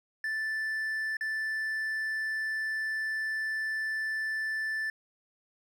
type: tone with dropouts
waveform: triangle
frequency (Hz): 1760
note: A6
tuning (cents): 0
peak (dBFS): -28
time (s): 0.24-4.9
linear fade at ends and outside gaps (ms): 2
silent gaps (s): 1.169-1.209
effects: none